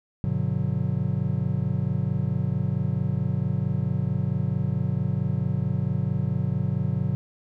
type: chord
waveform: triangle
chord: G major seventh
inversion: none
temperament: just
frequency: 98 / 122.5 / 147 / 183.75 Hz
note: G2 / B2 / D3 / F#3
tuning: 0 / -14 / +2 / -12 cents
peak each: -28 / -25 / -26 / -27 dBFS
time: 0.24-7.15 s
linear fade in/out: 0 ms
effects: none